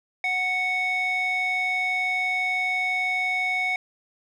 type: tone with band-pass filter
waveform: square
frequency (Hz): 739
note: F#5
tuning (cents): -2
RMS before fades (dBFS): -25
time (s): 0.24-3.76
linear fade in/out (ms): 2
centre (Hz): 1900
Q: 7.8
effects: none